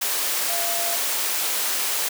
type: tone in noise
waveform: sine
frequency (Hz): 685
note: F5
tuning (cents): -34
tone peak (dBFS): -29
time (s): 0.49-0.96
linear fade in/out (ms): 10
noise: white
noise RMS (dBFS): -24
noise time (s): 0.01-2.09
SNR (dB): -8
effects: high-pass 400 Hz 12 dB/octave